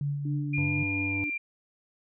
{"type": "tone with tremolo", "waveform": "sine", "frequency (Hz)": 143.3, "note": "D3", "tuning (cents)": -42, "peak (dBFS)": -26, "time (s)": [0.01, 0.83], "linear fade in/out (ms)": 2, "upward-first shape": "sine", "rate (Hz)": 3.8, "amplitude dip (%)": 40}
{"type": "tone with vibrato", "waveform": "sine", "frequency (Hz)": 293.7, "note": "D4", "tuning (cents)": 0, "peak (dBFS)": -34, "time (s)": [0.25, 1.3], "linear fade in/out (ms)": 5, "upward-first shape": "sine", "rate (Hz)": 2.3, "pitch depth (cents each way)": 16}
{"type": "tone with pitch glide", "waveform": "sine", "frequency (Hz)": [2409, 2377], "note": ["D7", "D7"], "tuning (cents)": [43, 20], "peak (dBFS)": -29, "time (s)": [0.53, 1.38], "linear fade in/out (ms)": 10, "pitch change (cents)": -23, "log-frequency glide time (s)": [1.06, 1.16]}
{"type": "harmonic tone", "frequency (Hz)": 98, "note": "G2", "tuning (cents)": 0, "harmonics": [1, 3, 5, 7, 9, 10], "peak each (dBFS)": [-33, -40, -47, -53, -49, -55], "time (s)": [0.58, 1.24], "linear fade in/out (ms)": 0}
{"effects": []}